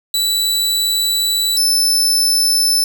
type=tone pair in turn; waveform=sawtooth; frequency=3951 / 5274 Hz; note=B7 / E8; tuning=0 / 0 cents; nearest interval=perfect fourth; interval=500 cents; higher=second; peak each=-11 / -9 dBFS; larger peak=second; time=0.14-1.57 / 1.57-2.84 s; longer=first; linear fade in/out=2 ms; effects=none